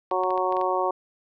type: harmonic tone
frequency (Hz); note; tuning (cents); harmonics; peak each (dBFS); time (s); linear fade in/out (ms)
184.6; F#3; -4; 2 / 3 / 4 / 5 / 6; -28 / -28 / -28 / -28 / -28; 0.11-0.91; 5
type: clicks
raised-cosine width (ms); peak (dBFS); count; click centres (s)
0.3; -25; 7; 0.112 / 0.236 / 0.306 / 0.377 / 0.524 / 0.568 / 0.613
effects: none